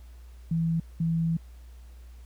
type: tone pair in turn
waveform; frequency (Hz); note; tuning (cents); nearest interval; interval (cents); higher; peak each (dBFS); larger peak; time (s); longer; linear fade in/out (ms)
sine; 164.81 / 164.81; E3 / E3; 0 / 0; unison; 0; neither; -23 / -23; neither; 0.51-0.8 / 1-1.37; second; 5
effects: added 60 Hz sine -44 dBFS peak until 2.25 s + pink hiss -62 dBFS RMS until 2.25 s